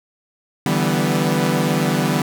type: chord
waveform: sawtooth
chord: E minor seventh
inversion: third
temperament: equal with one note detuned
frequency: 146.83 / 164.81 / 193.41 / 246.9 Hz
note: D3 / E3 / G3 / B3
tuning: 0 / 0 / -23 / 0 cents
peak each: -18 dBFS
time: 0.66-2.22 s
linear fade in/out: 2 ms
effects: none